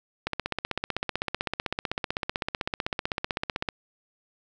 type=click train; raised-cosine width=0.3 ms; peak=-11 dBFS; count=55; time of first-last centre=0.27-3.688 s; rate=15.8 Hz; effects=none